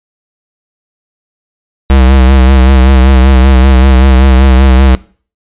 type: tone with vibrato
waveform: square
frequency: 65.41 Hz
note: C2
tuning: in tune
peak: -3 dBFS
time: 1.9-4.95 s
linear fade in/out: 0 ms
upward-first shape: sine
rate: 5.2 Hz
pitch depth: 56 cents each way
effects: noise-tail reverb RT60 0.4 s tail -20 dB re dry + resampled to 8000 Hz